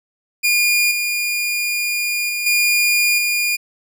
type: tone with level steps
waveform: sawtooth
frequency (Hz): 2425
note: D#7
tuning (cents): -45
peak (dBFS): -10 / -15 / -17 / -10 / -13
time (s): 0.43-3.57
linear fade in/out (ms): 20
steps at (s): 0.91 / 2.29 / 2.46 / 3.18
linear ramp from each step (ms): 5
effects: none